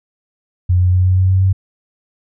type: tone with pitch steps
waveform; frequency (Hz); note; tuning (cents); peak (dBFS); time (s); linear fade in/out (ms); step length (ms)
sine; 89.7 / 90.59 / 91.48 / 92.38 / 93.29 / 94.21 / 95.14; F2 / F#2 / F#2 / F#2 / F#2 / F#2 / F#2; +47 / -36 / -19 / -2 / +15 / +32 / +49; -9; 0.69-1.53; 10; 120
effects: none